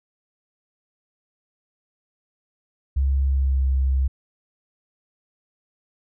sine tone with pitch glide, 68 to 66.37 Hz, C#2 to C2, -33 to +25 cents, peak -17 dBFS, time 2.96-4.08 s, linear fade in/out 10 ms, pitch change -42 cents, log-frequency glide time 3.24-3.65 s, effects none

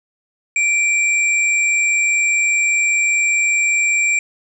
sine tone pair together, 2349 / 7486 Hz, D7 / A#8, 0 / +6 cents, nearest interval octave + minor sixth, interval 2006 cents, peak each -14 / -21 dBFS, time 0.56-4.19 s, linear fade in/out 2 ms, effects none

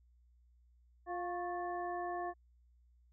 harmonic tone with a mistuned harmonic, 351.8 Hz, F4, 13 cents sharp, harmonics 1 / 2 / 3 / 5, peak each -42 / -39 / -45 / -49 dBFS, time 1.06-2.34 s, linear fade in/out 50 ms, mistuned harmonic 3, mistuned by +63 cents, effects added 60 Hz sine -64 dBFS peak until 3.12 s

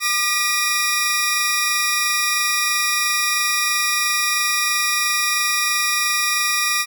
sawtooth tone cluster, 1201 / 1936 / 2425 / 5590 Hz, D6 / B6 / D#7 / F8, +38 / -35 / -45 / +1 cents, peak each -20 dBFS, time 0-6.86 s, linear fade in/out 50 ms, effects none

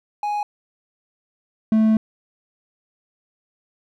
triangle tone pair in turn, 830.6 / 219.2 Hz, G#5 / A3, 0 / -6 cents, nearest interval octave + major seventh, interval 2306 cents, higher first, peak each -19 / -11 dBFS, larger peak second, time 0.23-0.43 / 1.72-1.97 s, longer second, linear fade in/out 2 ms, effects none

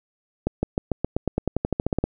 accelerating click train, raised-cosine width 2 ms, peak -8 dBFS, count 17, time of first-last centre 0.47-2.04 s, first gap 160 ms, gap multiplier 0.93, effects none

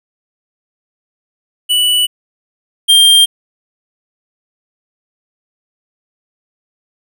square tone pair in turn, 2960 / 3190 Hz, F#7 / G7, 0 / +30 cents, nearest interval minor second, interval 130 cents, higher second, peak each -10 / -5 dBFS, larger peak second, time 1.69-2.07 / 2.88-3.26 s, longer neither, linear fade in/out 20 ms, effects none

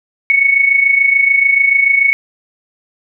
sine tone with amplitude modulation, 2217 Hz, C#7, in tune, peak -5 dBFS, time 0.3-2.13 s, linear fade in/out 0 ms, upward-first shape sine, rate 26.9 Hz, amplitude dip 65%, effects none

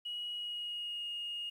sine tone with pitch glide, 2906 to 2856 Hz, F#7 to F7, -32 to +38 cents, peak -36 dBFS, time 0.05-1.5 s, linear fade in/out 10 ms, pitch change -30 cents, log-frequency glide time 0.33-1.08 s, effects tanh soft clip ceiling -33 dBFS + 11-bit

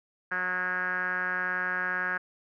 5% pulse tone with low-pass filter, 182.2 Hz, F#3, 26 cents flat, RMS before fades -30 dBFS, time 0.31-2.18 s, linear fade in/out 10 ms, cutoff 1600 Hz, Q 9.9, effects none

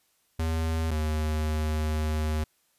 square tone pair in turn, 80.7 / 77.26 Hz, E2 / D#2, -36 / -12 cents, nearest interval minor second, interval 76 cents, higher first, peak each -26 dBFS, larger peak neither, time 0.39-0.91 / 0.91-2.44 s, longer second, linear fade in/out 5 ms, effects white hiss -69 dBFS RMS until 2.78 s + resampled to 32000 Hz

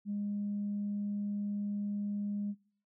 sine tone, 204.6 Hz, G#3, 26 cents flat, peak -32 dBFS, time 0.05-2.55 s, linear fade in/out 50 ms, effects noise-tail reverb RT60 0.5 s tail -21 dB re dry + tanh soft clip ceiling -28 dBFS

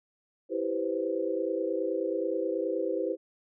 sine chord, C major seventh, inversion first, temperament equal, 329.6 / 392 / 493.9 / 523.3 Hz, E4 / G4 / B4 / C5, 0 / 0 / 0 / 0 cents, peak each -33 dBFS, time 0.49-3.17 s, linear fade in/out 50 ms, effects none

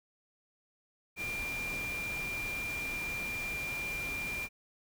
sine tone in noise, 2387 Hz, D7, 28 cents sharp, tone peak -35 dBFS, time 1.16-4.49 s, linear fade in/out 50 ms, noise pink, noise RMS -43 dBFS, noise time 1.16-4.49 s, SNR +5 dB, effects none

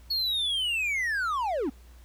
triangle linear sweep, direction down, 4393 to 232 Hz, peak -24 dBFS, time 0.1-1.7 s, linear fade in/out 10 ms, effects added 60 Hz sine -48 dBFS peak until 2.04 s + pink hiss -60 dBFS RMS until 2.04 s

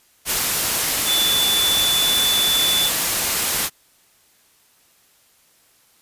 sine tone in noise, 3485 Hz, A7, 17 cents flat, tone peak -17 dBFS, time 1.05-2.91 s, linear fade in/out 50 ms, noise white, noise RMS -20 dBFS, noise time 0.25-3.7 s, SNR 0 dB, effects white hiss -57 dBFS RMS until 6.01 s + resampled to 32000 Hz

